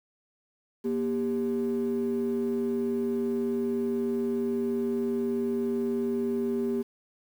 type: ring-modulated tone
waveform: triangle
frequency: 317.4 Hz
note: D#4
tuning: 35 cents sharp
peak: -19 dBFS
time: 0.84-6.83 s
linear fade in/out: 20 ms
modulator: 79.2 Hz
effects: tanh soft clip ceiling -21 dBFS + 9-bit